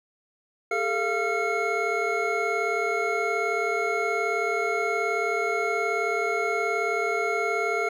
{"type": "tone cluster", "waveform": "triangle", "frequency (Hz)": [408.1, 446.9, 691, 1374, 2180], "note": ["G#4", "A4", "F5", "F6", "C#7"], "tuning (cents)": [-30, 27, -19, -29, -29], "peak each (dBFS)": -28, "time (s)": [0.71, 7.89], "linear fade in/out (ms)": 5, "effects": []}